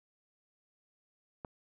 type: click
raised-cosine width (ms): 1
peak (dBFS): -27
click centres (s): 1.448
effects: none